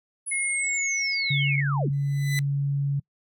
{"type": "linear sweep", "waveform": "sine", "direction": "down", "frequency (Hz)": [10380, 49.8], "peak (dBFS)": -28, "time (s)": [0.26, 1.91], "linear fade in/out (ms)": 20}
{"type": "tone with pitch glide", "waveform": "sine", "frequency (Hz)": [2166, 2192], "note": ["C#7", "C#7"], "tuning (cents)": [-41, -20], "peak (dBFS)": -25, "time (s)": [0.31, 1.61], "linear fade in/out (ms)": 10, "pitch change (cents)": 21, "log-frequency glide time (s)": [0.53, 0.69]}
{"type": "tone", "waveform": "sine", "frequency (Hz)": 140.7, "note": "C#3", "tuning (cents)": 26, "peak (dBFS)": -22, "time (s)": [1.3, 3], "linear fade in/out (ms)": 10}
{"type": "tone with exponential growth", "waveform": "sawtooth", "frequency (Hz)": 2000, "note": "B6", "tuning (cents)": 21, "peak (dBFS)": -21, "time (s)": [1.93, 2.39], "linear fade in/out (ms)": 0, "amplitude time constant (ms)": 100}
{"effects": ["noise-tail reverb RT60 0.1 s tail -26 dB re dry"]}